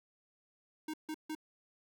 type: tone bursts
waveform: square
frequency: 311.1 Hz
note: D#4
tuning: in tune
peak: -38 dBFS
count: 3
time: 0.88-1.351 s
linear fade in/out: 5 ms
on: 57 ms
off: 150 ms
effects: none

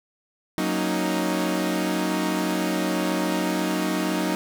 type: chord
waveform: sawtooth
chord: D# minor seventh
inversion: first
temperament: equal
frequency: 185 / 233.1 / 277.2 / 311.1 Hz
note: F#3 / A#3 / C#4 / D#4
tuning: 0 / 0 / 0 / 0 cents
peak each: -23 / -27 / -27 / -22 dBFS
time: 0.58-4.35 s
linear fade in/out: 0 ms
effects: none

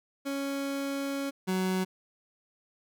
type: tone pair in turn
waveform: 30% pulse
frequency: 277.2 / 186.62 Hz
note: C#4 / F#3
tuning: 0 / +15 cents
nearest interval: perfect fifth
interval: 685 cents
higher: first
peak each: -28 / -24 dBFS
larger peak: second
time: 0.25-1.31 / 1.47-1.85 s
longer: first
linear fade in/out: 20 ms
effects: none

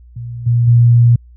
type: tone with level steps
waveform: sine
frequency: 119 Hz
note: A#2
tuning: 36 cents sharp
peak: -23 / -9 / -5 dBFS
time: 0.16-1.16 s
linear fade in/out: 5 ms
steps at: 0.46 / 0.67 s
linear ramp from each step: 10 ms
effects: added 60 Hz sine -38 dBFS peak until 1.36 s

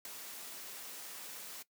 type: noise with ADSR envelope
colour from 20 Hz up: white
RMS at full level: -40 dBFS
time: 0.05-1.63 s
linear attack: 3 ms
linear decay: 6 ms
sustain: -7 dB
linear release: 12 ms
effects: noise-tail reverb RT60 0.1 s tail -18 dB re dry + high-pass 200 Hz 12 dB/octave

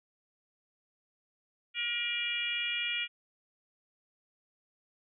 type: harmonic tone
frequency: 476.4 Hz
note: A#4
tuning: 38 cents sharp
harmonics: 3 / 4 / 5 / 6 / 7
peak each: -43 / -41 / -34 / -35 / -39 dBFS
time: 1.74-3.08 s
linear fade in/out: 50 ms
effects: none

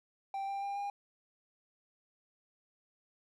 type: tone with pitch steps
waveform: triangle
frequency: 784 / 791.7 / 799.5 / 807.4 Hz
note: G5 / G5 / G5 / G#5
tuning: 0 / +17 / +34 / -49 cents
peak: -33 dBFS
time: 0.34-0.9 s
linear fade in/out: 2 ms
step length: 140 ms
effects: none

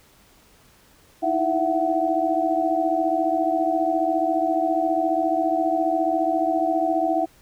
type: tone cluster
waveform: sine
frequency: 315.7 / 330.3 / 669 / 748 Hz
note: D#4 / E4 / E5 / F#5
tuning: +25 / +4 / +25 / +19 cents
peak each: -26 / -28 / -23 / -23 dBFS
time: 1.22-7.26 s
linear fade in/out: 20 ms
effects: pink hiss -55 dBFS RMS until 7.41 s

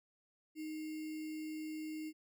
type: tone with sample-and-hold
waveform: sine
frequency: 311.1 Hz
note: D#4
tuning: in tune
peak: -40 dBFS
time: 0.55-2.13 s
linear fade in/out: 50 ms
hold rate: 2450 Hz
effects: none

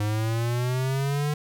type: exponential sweep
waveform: square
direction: up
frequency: 103.83 to 150 Hz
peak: -24 dBFS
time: 0-1.34 s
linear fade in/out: 5 ms
effects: none

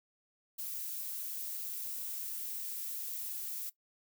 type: noise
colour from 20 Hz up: violet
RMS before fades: -40 dBFS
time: 0.58-3.7 s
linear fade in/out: 10 ms
effects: noise-tail reverb RT60 0.1 s tail -18 dB re dry

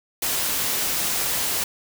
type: noise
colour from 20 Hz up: white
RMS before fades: -24 dBFS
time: 0.22-1.64 s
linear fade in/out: 5 ms
effects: none

